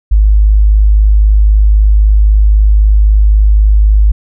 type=tone; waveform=sine; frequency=51.91 Hz; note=G#1; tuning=in tune; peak=-3 dBFS; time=0.11-4.12 s; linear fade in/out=10 ms; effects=none